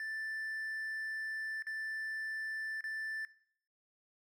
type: tone with dropouts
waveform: triangle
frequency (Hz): 1765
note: A6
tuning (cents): +5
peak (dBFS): -36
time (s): 0-3.25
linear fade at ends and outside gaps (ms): 1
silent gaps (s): 1.623-1.668 / 2.808-2.84
effects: noise-tail reverb RT60 0.6 s tail -19 dB re dry